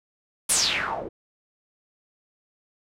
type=noise with low-pass filter sweep; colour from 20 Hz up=white; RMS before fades=-25 dBFS; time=0.49-1.09 s; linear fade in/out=10 ms; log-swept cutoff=11000 to 370 Hz; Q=4.8; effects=none